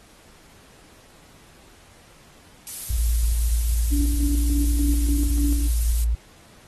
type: noise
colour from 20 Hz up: violet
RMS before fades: -29 dBFS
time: 2.67-6.04 s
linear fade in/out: 0 ms
type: tone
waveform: sine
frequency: 57 Hz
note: A#1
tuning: 38 cents flat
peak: -18 dBFS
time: 2.9-6.15 s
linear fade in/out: 5 ms
type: tone with tremolo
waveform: sine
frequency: 288.9 Hz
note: D4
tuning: 28 cents flat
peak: -24 dBFS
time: 3.91-5.68 s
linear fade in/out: 20 ms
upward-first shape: square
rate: 3.4 Hz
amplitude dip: 55%
effects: pink hiss -52 dBFS RMS until 6.67 s + AAC 32 kbps